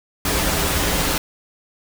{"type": "noise with comb filter", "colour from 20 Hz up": "pink", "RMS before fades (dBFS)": -20, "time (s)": [0.25, 1.18], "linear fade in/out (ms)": 2, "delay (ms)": 8.5, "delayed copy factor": -0.65, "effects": []}